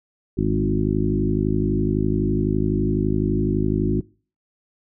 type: harmonic tone with a mistuned harmonic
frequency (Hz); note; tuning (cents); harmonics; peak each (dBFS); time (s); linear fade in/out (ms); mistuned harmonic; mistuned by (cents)
51.91; G#1; 0; 1 / 2 / 3 / 4 / 5 / 6 / 7; -26 / -26 / -26 / -26 / -26 / -26 / -26; 0.37-4.01; 10; 3; +20
effects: noise-tail reverb RT60 0.4 s tail -23 dB re dry